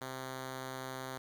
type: tone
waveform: 5% pulse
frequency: 130.81 Hz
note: C3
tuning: in tune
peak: -29 dBFS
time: 0.01-1.18 s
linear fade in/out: 5 ms
effects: 11-bit